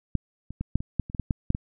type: clicks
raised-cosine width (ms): 5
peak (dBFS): -10 / -24 / -17 / -8 / -21 / -11 / -26 / -18 / -14 / -11 / -9 / -16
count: 12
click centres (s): 0.153 / 0.506 / 0.61 / 0.756 / 0.805 / 0.997 / 1.099 / 1.148 / 1.197 / 1.308 / 1.504 / 1.549
effects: none